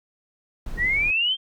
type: noise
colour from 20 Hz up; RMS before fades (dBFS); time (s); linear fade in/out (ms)
brown; -32; 0.66-1.11; 5
type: exponential sweep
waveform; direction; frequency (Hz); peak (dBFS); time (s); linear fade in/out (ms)
sine; up; 1862 to 3208; -19; 0.77-1.37; 50
effects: none

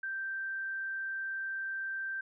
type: tone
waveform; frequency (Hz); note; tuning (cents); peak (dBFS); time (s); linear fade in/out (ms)
sine; 1567; G6; -1; -34; 0.03-2.21; 5
effects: none

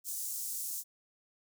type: high-pass noise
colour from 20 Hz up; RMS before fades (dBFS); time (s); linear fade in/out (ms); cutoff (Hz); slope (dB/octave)
pink; -38; 0.04-0.84; 50; 6700; 24
effects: none

